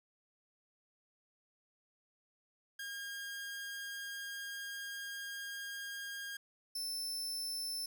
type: tone pair in turn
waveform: sawtooth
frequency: 1619 / 5300 Hz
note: G#6 / E8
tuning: -45 / +9 cents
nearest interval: octave + major sixth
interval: 2054 cents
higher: second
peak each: -38 / -35 dBFS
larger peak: second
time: 2.79-6.37 / 6.75-7.86 s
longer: first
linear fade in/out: 5 ms
effects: 11-bit